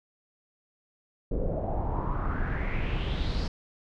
brown noise with low-pass filter sweep, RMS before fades -29 dBFS, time 1.31-3.48 s, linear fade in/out 5 ms, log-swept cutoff 460 to 5000 Hz, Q 4.4, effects none

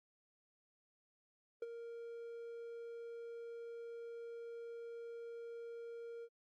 triangle tone with ADSR envelope, 466.2 Hz, A#4, in tune, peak -35 dBFS, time 1.62-6.29 s, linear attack 4 ms, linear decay 27 ms, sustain -9 dB, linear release 59 ms, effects AAC 48 kbps

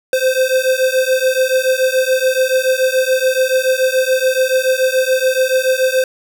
square beating tone pair, 515 / 522 Hz, C5 / C5, -28 / -4 cents, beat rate 7 Hz, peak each -16 dBFS, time 0.13-6.04 s, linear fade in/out 2 ms, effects none

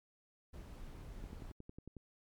brown noise, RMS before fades -49 dBFS, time 0.53-1.52 s, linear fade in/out 10 ms
click train, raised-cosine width 3 ms, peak -36 dBFS, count 9, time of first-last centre 1.24-1.967 s, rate 11 Hz
effects MP3 96 kbps

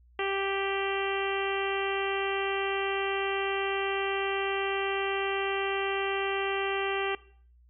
harmonic tone, 392 Hz, G4, in tune, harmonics 1 / 2 / 3 / 4 / 5 / 6 / 7 / 8, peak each -31 / -35 / -37 / -39 / -37 / -41 / -37 / -41 dBFS, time 0.19-7.15 s, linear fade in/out 2 ms, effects noise-tail reverb RT60 0.5 s tail -18 dB re dry + added 60 Hz sine -56 dBFS peak until 7.69 s

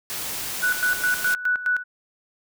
white noise, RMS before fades -30 dBFS, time 0.1-1.34 s, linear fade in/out 0 ms
sine tone with tremolo, 1480 Hz, F#6, in tune, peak -18 dBFS, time 0.62-1.84 s, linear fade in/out 20 ms, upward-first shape square, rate 4.8 Hz, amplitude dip 75%
effects none

